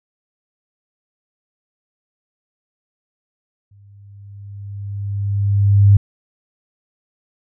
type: tone with exponential growth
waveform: sine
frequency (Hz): 100.5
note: G2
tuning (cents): +44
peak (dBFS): -5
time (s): 3.71-5.97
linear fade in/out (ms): 5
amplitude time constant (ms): 490
effects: none